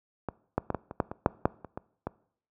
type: clicks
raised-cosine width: 1 ms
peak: -17 / -11 / -14 / -15 / -24 / -10 / -21 / -6 / -7 / -26 / -21 / -17 dBFS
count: 12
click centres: 0.287 / 0.58 / 0.703 / 0.747 / 0.911 / 1.002 / 1.115 / 1.261 / 1.455 / 1.647 / 1.775 / 2.07 s
effects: noise-tail reverb RT60 0.6 s tail -22 dB re dry + high-pass 60 Hz 12 dB/octave